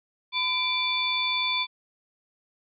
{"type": "tone cluster", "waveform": "sine", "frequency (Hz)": [1010, 2349, 3496, 4485], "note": ["B5", "D7", "A7", "C#8"], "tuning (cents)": [39, 0, -12, 19], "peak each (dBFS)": [-31, -28, -27, -34], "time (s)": [0.32, 1.67], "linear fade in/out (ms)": 50, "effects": []}